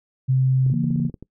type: tone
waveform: sine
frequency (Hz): 130.81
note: C3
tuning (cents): 0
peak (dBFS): -15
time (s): 0.28-0.74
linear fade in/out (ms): 20
type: clicks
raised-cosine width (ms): 3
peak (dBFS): -24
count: 11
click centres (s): 0.664 / 0.7 / 0.74 / 0.843 / 0.906 / 0.96 / 1 / 1.051 / 1.097 / 1.142 / 1.226
type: chord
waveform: sine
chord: A# diminished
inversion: first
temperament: just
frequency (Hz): 139.85 / 167.82 / 233.1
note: C#3 / E3 / A#3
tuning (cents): +16 / +31 / 0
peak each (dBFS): -23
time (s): 0.7-1.11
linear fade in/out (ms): 50
effects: noise-tail reverb RT60 0.1 s tail -23 dB re dry